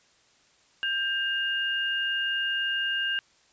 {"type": "tone pair together", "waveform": "sine", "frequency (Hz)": [1588, 2829], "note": ["G6", "F7"], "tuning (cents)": [22, 22], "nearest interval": "minor seventh", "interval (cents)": 1000, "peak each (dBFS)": -28, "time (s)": [0.83, 3.19], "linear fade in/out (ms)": 0, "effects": ["white hiss -62 dBFS RMS until 3.52 s", "resampled to 16000 Hz"]}